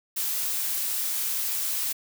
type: noise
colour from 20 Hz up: blue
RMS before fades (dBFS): -28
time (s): 0.16-1.93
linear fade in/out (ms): 10
effects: none